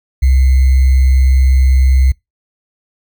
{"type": "tone with sample-and-hold", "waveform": "sine", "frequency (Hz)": 65.41, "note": "C2", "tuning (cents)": 0, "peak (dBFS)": -6, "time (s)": [0.22, 2.12], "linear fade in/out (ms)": 10, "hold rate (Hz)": 2100, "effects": ["noise-tail reverb RT60 0.2 s tail -26 dB re dry"]}